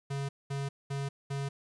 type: tone bursts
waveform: square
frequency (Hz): 139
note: C#3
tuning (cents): +5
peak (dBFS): -33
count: 4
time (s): 0.1-1.49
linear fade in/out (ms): 10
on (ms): 190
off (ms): 210
effects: resampled to 22050 Hz + 10-bit